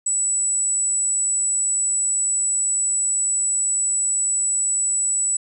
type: tone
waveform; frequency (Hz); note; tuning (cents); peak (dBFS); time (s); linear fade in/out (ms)
sine; 7902; B8; 0; -18; 0.06-5.37; 5
effects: none